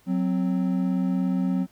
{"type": "tone pair together", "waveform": "triangle", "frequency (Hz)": [184.65, 261.6], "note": ["F#3", "C4"], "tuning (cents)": [-3, 0], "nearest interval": "tritone", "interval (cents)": 603, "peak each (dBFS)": [-21, -24], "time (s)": [0.06, 1.67], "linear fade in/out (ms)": 50, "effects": ["pink hiss -60 dBFS RMS until 1.71 s"]}